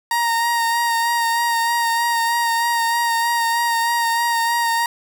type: tone with vibrato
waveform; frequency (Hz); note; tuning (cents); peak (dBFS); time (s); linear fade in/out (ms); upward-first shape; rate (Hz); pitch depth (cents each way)
30% pulse; 932.3; A#5; 0; -14; 0.11-4.86; 2; sine; 3.2; 23
effects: none